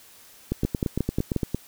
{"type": "two click trains", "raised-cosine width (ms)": 3, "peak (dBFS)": [-11, -10], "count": [10, 5], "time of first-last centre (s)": [[0.52, 1.546], [0.65, 1.363]], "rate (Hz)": [8.77, 5.61], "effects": ["white hiss -51 dBFS RMS until 1.67 s"]}